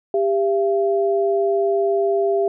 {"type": "tone pair together", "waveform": "sine", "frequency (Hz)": [397.1, 677], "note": ["G4", "E5"], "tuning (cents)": [22, 46], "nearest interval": "major sixth", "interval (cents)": 924, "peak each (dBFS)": [-17, -21], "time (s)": [0.14, 2.48], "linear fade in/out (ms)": 2, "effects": []}